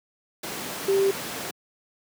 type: tone in noise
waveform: sine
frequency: 391.7 Hz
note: G4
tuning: 1 cent flat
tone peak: -18 dBFS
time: 0.88-1.11 s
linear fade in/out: 5 ms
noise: pink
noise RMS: -32 dBFS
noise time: 0.43-1.51 s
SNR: +11 dB
effects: high-pass 200 Hz 12 dB/octave